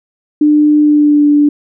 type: tone with pitch glide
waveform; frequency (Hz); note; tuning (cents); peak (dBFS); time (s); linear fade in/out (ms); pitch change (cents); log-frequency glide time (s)
sine; 299.1 to 292.9; D4 to D4; +32 to -5; -5; 0.41-1.49; 5; -37; 0.79-1.26
effects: none